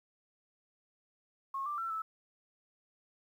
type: tone with pitch steps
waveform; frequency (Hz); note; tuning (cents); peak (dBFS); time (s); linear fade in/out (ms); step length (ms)
sine; 1087 / 1179 / 1346 / 1310; C#6 / D6 / E6 / E6; -34 / +6 / +36 / -11; -34; 1.54-2.02; 5; 120
effects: 11-bit